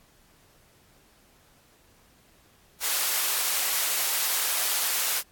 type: high-pass noise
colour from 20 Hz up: white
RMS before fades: -26 dBFS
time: 2.8-5.23 s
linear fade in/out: 50 ms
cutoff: 640 Hz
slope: 12 dB/octave
effects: pink hiss -60 dBFS RMS until 5.31 s + AAC 64 kbps